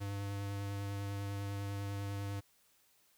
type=tone with vibrato; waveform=square; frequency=100 Hz; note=G2; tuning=35 cents sharp; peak=-38 dBFS; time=0-2.41 s; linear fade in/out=20 ms; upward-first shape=sine; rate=10 Hz; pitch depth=12 cents each way; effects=white hiss -70 dBFS RMS until 3.17 s